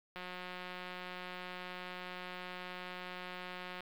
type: click train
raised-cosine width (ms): 0.3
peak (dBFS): -28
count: 661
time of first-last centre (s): 0.16-3.806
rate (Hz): 181
effects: low-pass 4000 Hz 12 dB/octave + 9-bit